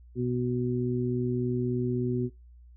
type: harmonic tone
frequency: 123.47 Hz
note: B2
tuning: in tune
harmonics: 1 / 2 / 3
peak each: -30 / -30 / -30 dBFS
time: 0.15-2.3 s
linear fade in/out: 50 ms
effects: noise-tail reverb RT60 0.2 s tail -21 dB re dry + added 60 Hz sine -49 dBFS peak until 2.76 s